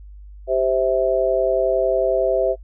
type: chord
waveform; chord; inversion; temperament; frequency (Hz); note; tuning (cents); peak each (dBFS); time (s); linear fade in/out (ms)
sine; C major; second; just; 392.4 / 523.3 / 654.1; G4 / C5 / E5; +2 / 0 / -14; -22 / -20 / -19; 0.47-2.56; 50
effects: noise-tail reverb RT60 0.1 s tail -26 dB re dry + added 50 Hz sine -37 dBFS peak until 2.63 s